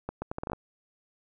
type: accelerating click train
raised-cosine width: 1 ms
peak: -19 dBFS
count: 9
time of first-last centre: 0.09-0.533 s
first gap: 130 ms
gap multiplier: 0.73
effects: none